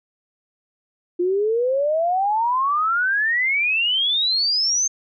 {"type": "exponential sweep", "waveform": "sine", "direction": "up", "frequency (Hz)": [346.1, 6400], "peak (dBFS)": -17, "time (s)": [1.19, 4.88], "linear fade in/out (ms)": 10, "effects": []}